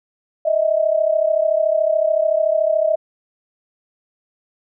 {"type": "tone pair together", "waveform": "sine", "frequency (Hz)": [617.3, 651], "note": ["D#5", "E5"], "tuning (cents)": [-14, -22], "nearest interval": "minor second", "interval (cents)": 92, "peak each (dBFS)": -17, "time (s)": [0.45, 2.96], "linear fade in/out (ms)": 10, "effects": []}